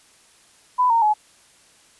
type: tone with pitch steps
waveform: sine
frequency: 998 / 920.5 / 849 Hz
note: B5 / A#5 / G#5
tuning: +18 / -22 / +38 cents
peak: -14 dBFS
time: 0.78-1.14 s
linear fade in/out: 20 ms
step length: 120 ms
effects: white hiss -54 dBFS RMS until 1.99 s + resampled to 24000 Hz